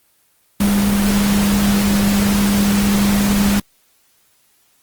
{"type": "tone in noise", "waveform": "sine", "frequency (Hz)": 201.9, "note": "G#3", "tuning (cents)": -49, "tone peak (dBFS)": -13, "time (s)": [0.6, 3.6], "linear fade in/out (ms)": 5, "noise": "pink", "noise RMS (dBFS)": -21, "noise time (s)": [0.6, 3.6], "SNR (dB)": 5, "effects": ["white hiss -58 dBFS RMS until 4.82 s", "Opus 24 kbps"]}